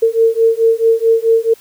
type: beating tone pair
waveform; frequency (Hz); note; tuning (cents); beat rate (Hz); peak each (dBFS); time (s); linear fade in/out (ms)
sine; 451.6 / 456.2; A4 / A#4; +45 / -37; 4.6; -12; 0.02-1.54; 10
effects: white hiss -45 dBFS RMS until 1.6 s